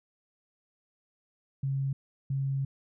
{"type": "tone pair in turn", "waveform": "sine", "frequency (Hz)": [136.3, 136.3], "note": ["C#3", "C#3"], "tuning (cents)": [-29, -29], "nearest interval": "unison", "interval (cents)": 0, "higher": "neither", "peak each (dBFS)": -27, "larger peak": "neither", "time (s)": [[1.63, 1.93], [2.3, 2.65]], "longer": "second", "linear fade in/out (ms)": 5, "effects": []}